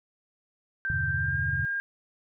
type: tone with pitch glide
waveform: sine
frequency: 1568 to 1612.1 Hz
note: G6 to G6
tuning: 0 to +48 cents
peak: -27 dBFS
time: 0.85-1.8 s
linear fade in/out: 0 ms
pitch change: +48 cents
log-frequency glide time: 1.1-1.38 s
type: chord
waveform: sine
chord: E minor seventh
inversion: none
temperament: equal with one note detuned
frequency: 82.41 / 98 / 126.58 / 146.83 Hz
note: E2 / G2 / B2 / D3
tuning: 0 / 0 / +43 / 0 cents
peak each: -34 dBFS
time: 0.9-1.65 s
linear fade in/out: 0 ms
effects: none